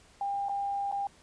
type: tone with dropouts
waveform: sine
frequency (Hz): 800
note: G5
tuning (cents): +35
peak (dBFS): -29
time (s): 0.21-1.07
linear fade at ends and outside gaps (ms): 2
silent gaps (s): 0.486-0.494 / 0.915-0.924
effects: pink hiss -59 dBFS RMS until 1.22 s + resampled to 22050 Hz